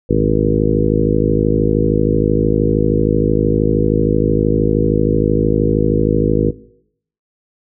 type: harmonic tone with a mistuned harmonic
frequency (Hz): 53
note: G#1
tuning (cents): +36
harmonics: 1 / 2 / 3 / 4 / 5 / 6 / 7 / 8 / 9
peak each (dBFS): -20 / -20 / -20 / -20 / -20 / -20 / -20 / -20 / -20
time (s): 0.09-6.51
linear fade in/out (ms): 10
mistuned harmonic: 2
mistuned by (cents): +59
effects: noise-tail reverb RT60 0.7 s tail -19 dB re dry